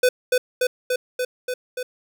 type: tone with echo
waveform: square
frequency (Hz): 502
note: B4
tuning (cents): +28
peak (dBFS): -14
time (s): 0.03-0.09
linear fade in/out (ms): 5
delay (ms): 290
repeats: 6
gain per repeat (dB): -2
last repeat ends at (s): 1.83
effects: none